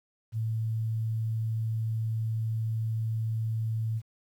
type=tone; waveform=sine; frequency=111.7 Hz; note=A2; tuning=27 cents sharp; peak=-27 dBFS; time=0.32-4.02 s; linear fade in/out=50 ms; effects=10-bit